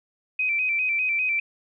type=tone with vibrato; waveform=sine; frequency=2426 Hz; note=D#7; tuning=44 cents flat; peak=-21 dBFS; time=0.39-1.4 s; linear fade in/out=5 ms; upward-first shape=square; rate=5 Hz; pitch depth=62 cents each way; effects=none